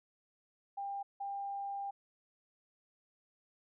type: tone bursts at uneven times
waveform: sine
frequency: 797 Hz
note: G5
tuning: 28 cents sharp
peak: -37 dBFS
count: 2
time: 0.77-1.03 / 1.2-1.91 s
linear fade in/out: 10 ms
effects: none